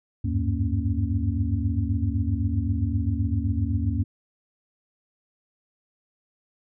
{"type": "tone cluster", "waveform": "sine", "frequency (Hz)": [78.6, 94.8, 102.5, 231.5, 276.7], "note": ["D#2", "F#2", "G#2", "A#3", "C#4"], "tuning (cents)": [18, 43, -22, -12, -3], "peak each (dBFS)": [-27, -27, -27, -31, -32], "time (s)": [0.24, 4.04], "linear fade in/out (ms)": 10, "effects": []}